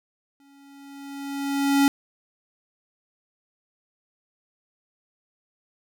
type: tone with exponential growth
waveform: square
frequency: 278.9 Hz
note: C#4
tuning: 11 cents sharp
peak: -15 dBFS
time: 0.4-1.88 s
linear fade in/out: 1 ms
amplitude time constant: 320 ms
effects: none